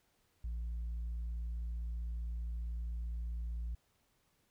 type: tone with tanh clipping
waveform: sine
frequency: 57.7 Hz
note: A#1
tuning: 17 cents flat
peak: -37 dBFS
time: 0.44-3.75 s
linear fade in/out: 5 ms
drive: 1 dB
effects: pink hiss -75 dBFS RMS until 4.5 s